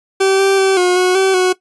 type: tone with pitch steps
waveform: 40% pulse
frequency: 385.9 / 389.8 / 385.2 / 360.4 / 365.5 / 383.2 / 367.7 Hz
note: G4 / G4 / G4 / F#4 / F#4 / G4 / F#4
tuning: -27 / -10 / -30 / -45 / -21 / -39 / -11 cents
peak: -9 dBFS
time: 0.2-1.53 s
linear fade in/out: 10 ms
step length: 190 ms
effects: noise-tail reverb RT60 0.1 s tail -17 dB re dry + resampled to 24000 Hz